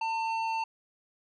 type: tone with low-pass filter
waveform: square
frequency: 899 Hz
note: A5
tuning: 37 cents sharp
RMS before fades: -31 dBFS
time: 0.01-0.64 s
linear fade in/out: 5 ms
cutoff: 3200 Hz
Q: 0.99
effects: none